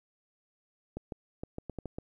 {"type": "clicks", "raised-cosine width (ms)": 2, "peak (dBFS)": -24, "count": 8, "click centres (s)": [0.97, 1.122, 1.435, 1.584, 1.697, 1.787, 1.857, 1.985], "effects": ["11-bit"]}